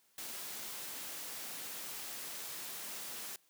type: noise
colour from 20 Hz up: white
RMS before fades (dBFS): -44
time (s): 0.18-3.36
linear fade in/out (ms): 2
effects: white hiss -71 dBFS RMS until 3.49 s + high-pass 150 Hz 12 dB/octave